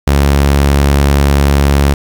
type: tone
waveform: sawtooth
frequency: 70.4 Hz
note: C#2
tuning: 27 cents sharp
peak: -3 dBFS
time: 0.07-1.94 s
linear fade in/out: 5 ms
effects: 7-bit